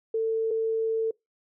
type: tone pair in turn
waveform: sine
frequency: 447 / 447 Hz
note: A4 / A4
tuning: +27 / +27 cents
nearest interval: unison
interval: 0 cents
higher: neither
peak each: -23 dBFS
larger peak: neither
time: 0.14-0.51 / 0.51-1.11 s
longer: second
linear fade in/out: 5 ms
effects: noise-tail reverb RT60 0.2 s tail -25 dB re dry